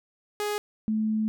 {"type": "tone pair in turn", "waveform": ["sawtooth", "sine"], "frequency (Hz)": [416.3, 217.2], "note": ["G#4", "A3"], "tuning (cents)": [4, -22], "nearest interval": "major seventh", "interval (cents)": 1126, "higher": "first", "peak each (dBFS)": -23, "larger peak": "neither", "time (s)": [[0.4, 0.58], [0.88, 1.28]], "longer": "second", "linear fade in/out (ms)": 0, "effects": []}